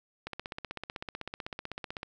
click train, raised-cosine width 0.3 ms, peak -21 dBFS, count 29, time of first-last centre 0.27-2.031 s, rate 15.9 Hz, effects none

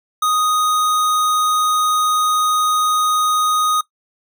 square tone, 1244.5 Hz, D#6, in tune, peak -15 dBFS, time 0.22-3.81 s, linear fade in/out 5 ms, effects noise-tail reverb RT60 0.1 s tail -19 dB re dry

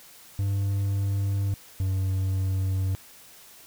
triangle tone pair in turn, 99.1 / 94.96 Hz, G2 / F#2, +19 / +45 cents, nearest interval minor second, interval 74 cents, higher first, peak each -21 dBFS, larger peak neither, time 0.39-1.54 / 1.8-2.95 s, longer neither, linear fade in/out 0 ms, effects white hiss -50 dBFS RMS until 3.66 s

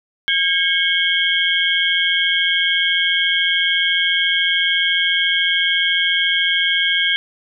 sine tone cluster, 1619 / 2192 / 3133 / 3307 Hz, G#6 / C#7 / G7 / G#7, -45 / -20 / -2 / -8 cents, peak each -20 dBFS, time 0.28-7.16 s, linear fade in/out 0 ms, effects none

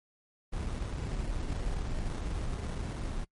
brown noise with sample-and-hold, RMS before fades -34 dBFS, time 0.52-3.25 s, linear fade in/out 20 ms, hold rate 2450 Hz, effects noise-tail reverb RT60 0.1 s tail -25 dB re dry + MP3 48 kbps

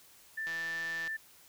sine tone, 1773 Hz, A6, 13 cents sharp, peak -34 dBFS, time 0.37-1.17 s, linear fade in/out 10 ms
click train, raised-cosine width 0.2 ms, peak -28 dBFS, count 101, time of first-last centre 0.47-1.076 s, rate 165 Hz
effects white hiss -59 dBFS RMS until 1.48 s

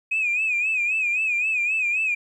sine tone with vibrato, 2503 Hz, D#7, 10 cents sharp, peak -19 dBFS, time 0.11-2.15 s, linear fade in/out 10 ms, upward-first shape sine, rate 3.8 Hz, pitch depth 94 cents each way, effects tanh soft clip ceiling -16 dBFS + 10-bit

